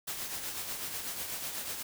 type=noise with tremolo; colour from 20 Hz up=white; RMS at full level=-36 dBFS; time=0.07-1.83 s; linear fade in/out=10 ms; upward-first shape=triangle; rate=8.1 Hz; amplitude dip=50%; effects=none